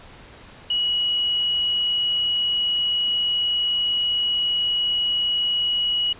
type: tone with quantisation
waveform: sine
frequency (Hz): 2916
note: F#7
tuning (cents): -26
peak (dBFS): -19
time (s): 0.7-6.13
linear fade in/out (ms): 5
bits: 7
effects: pink hiss -45 dBFS RMS until 6.19 s + resampled to 8000 Hz